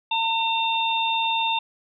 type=harmonic tone; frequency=906 Hz; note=A#5; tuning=50 cents flat; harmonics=1 / 3 / 4; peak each=-23 / -27 / -26 dBFS; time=0.11-1.59 s; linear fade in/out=5 ms; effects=none